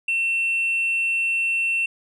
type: tone with tanh clipping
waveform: sine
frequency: 2700 Hz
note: E7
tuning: 41 cents sharp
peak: -20 dBFS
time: 0.08-1.86 s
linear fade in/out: 5 ms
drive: 1 dB
effects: none